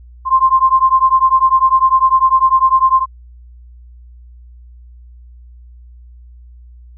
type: beating tone pair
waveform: sine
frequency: 1046.5 / 1056.5 Hz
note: C6 / C6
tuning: 0 / +16 cents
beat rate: 10 Hz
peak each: -11 dBFS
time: 0.25-3.06 s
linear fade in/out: 50 ms
effects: added 60 Hz sine -36 dBFS peak until 6.97 s